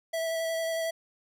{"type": "tone with vibrato", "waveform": "square", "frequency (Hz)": 655, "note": "E5", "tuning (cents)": -11, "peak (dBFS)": -29, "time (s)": [0.13, 0.91], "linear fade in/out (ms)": 10, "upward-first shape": "square", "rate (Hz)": 11, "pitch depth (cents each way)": 9, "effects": []}